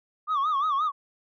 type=tone with vibrato; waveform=sine; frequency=1174.7 Hz; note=D6; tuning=in tune; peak=-20 dBFS; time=0.27-0.92 s; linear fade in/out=50 ms; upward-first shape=sine; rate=5.7 Hz; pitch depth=140 cents each way; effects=tanh soft clip ceiling -21 dBFS